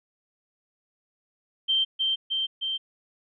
sine tone with echo, 3136 Hz, G7, in tune, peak -20 dBFS, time 1.68-1.85 s, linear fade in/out 20 ms, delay 310 ms, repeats 3, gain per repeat -2 dB, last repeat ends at 2.78 s, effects none

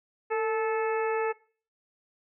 harmonic tone with a mistuned harmonic, 435.8 Hz, A4, 17 cents flat, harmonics 1 / 2 / 3 / 4 / 5 / 6, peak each -26 / -32 / -36 / -38 / -40 / -42 dBFS, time 0.3-1.33 s, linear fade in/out 20 ms, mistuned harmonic 1, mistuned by +46 cents, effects noise-tail reverb RT60 0.4 s tail -20 dB re dry

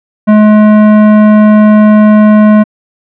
sine tone with tanh clipping, 212.4 Hz, G#3, 39 cents sharp, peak -3 dBFS, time 0.27-2.64 s, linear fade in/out 20 ms, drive 18 dB, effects low-pass 2000 Hz 12 dB/octave

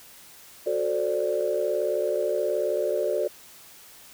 sine chord, D dominant seventh, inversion first, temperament just, 367.1 / 440.5 / 528.6 / 587.3 Hz, F#4 / A4 / C5 / D5, -14 / +2 / +18 / 0 cents, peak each -29 / -28 / -30 / -26 dBFS, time 0.66-3.28 s, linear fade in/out 10 ms, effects tanh soft clip ceiling -13 dBFS + white hiss -49 dBFS RMS until 4.13 s

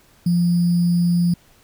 sine tone with sample-and-hold, 173.7 Hz, F3, 9 cents flat, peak -14 dBFS, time 0.26-1.34 s, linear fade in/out 5 ms, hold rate 4900 Hz, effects pink hiss -54 dBFS RMS until 1.63 s

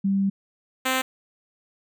sine / 5% pulse tone pair in turn, 196 / 260.1 Hz, G3 / C4, 0 / -10 cents, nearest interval perfect fourth, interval 490 cents, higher second, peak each -19 / -10 dBFS, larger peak second, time 0.04-0.3 / 0.85-1.02 s, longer first, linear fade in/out 10 ms, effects none

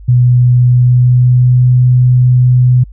sine tone with pitch glide, 123.47 to 125.27 Hz, B2 to B2, 0 to +25 cents, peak -4 dBFS, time 0.08-2.84 s, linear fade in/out 10 ms, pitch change +25 cents, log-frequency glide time 0.57-1.71 s, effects added 50 Hz sine -29 dBFS peak until 2.92 s

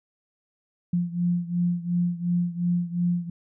sine beating tone pair, 174 / 176.8 Hz, F3 / F3, -6 / +22 cents, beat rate 2.8 Hz, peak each -24 / -27 dBFS, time 0.93-3.3 s, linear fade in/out 5 ms, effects none

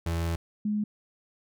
35% pulse / sine tone pair in turn, 83.6 / 209.9 Hz, E2 / G#3, +25 / +19 cents, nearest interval octave + major third, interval 1594 cents, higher second, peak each -25 dBFS, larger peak neither, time 0.06-0.36 / 0.65-0.84 s, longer first, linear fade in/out 5 ms, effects none

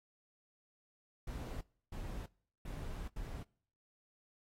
brown noise bursts at uneven times, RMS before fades -43 dBFS, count 4, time 1.27-1.61 / 1.92-2.26 / 2.65-3.08 / 3.16-3.43 s, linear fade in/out 5 ms, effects noise-tail reverb RT60 0.6 s tail -25 dB re dry + AAC 48 kbps

